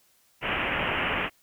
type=low-pass noise; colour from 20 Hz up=white; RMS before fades=-28 dBFS; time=0.41-1.3 s; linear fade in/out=50 ms; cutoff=3000 Hz; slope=96 dB/octave; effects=white hiss -64 dBFS RMS until 1.42 s